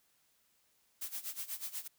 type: noise with tremolo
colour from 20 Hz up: blue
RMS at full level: -39 dBFS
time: 1.01-1.88 s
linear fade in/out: 10 ms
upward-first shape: sine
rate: 8.2 Hz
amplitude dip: 85%
effects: white hiss -73 dBFS RMS until 1.98 s